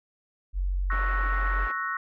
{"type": "tone", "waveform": "sine", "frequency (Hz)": 46.25, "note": "F#1", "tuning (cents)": 0, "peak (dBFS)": -24, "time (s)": [0.53, 1.69], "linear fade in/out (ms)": 50}
{"type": "chord", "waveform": "sine", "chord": "F# dominant seventh", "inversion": "second", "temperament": "equal", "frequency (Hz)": [1108.7, 1318.5, 1480, 1864.7], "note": ["C#6", "E6", "F#6", "A#6"], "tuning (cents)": [0, 0, 0, 0], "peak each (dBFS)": -33, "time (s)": [0.9, 1.97], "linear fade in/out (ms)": 2}
{"type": "band-pass noise", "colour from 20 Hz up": "white", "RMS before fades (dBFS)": -41, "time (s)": [0.91, 1.72], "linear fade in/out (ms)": 10, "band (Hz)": [230, 2000], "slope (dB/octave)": 24}
{"effects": []}